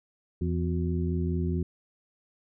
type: harmonic tone with a mistuned harmonic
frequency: 84.7 Hz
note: E2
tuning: 48 cents sharp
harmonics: 1 / 2 / 3 / 4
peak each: -28 / -30 / -35 / -35 dBFS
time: 0.41-1.63 s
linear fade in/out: 5 ms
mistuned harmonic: 4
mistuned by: +110 cents
effects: none